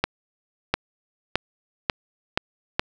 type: accelerating click train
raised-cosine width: 0.3 ms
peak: -3 dBFS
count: 6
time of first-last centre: 0.04-2.795 s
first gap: 700 ms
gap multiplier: 0.88
effects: none